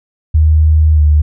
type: tone with pitch glide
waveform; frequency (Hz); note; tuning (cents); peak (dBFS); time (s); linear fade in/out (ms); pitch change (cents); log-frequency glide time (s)
sine; 77.78 to 75.13; D#2 to D2; 0 to +40; -5; 0.34-1.22; 10; -60; 0.94-1.01
effects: none